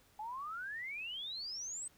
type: exponential sweep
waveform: sine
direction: up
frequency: 830.6 to 8360 Hz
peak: -40 dBFS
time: 0.19-1.88 s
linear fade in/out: 5 ms
effects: pink hiss -67 dBFS RMS until 1.97 s